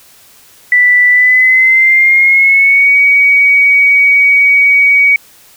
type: tone with pitch glide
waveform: sine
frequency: 1975.5 to 2256 Hz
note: B6 to C#7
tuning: 0 to +30 cents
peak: -4 dBFS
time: 0.72-5.16 s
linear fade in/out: 2 ms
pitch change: +230 cents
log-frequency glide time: 1.1-2.95 s
effects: white hiss -42 dBFS RMS until 5.56 s